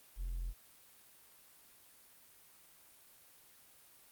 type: tone with hard clipping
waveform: triangle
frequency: 43 Hz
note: F1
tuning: 26 cents flat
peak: -36 dBFS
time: 0.16-0.54 s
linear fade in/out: 50 ms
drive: 2 dB
effects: white hiss -62 dBFS RMS until 4.11 s + Opus 32 kbps